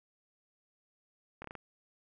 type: slowing click train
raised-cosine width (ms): 0.5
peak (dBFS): -28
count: 5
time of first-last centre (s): 1.42-1.553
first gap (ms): 24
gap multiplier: 1.22
effects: none